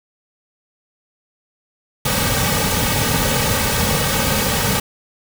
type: noise with comb filter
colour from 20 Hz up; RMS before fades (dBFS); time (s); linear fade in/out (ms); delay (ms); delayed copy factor
pink; -18; 2.05-4.8; 5; 2.9; -0.8
effects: none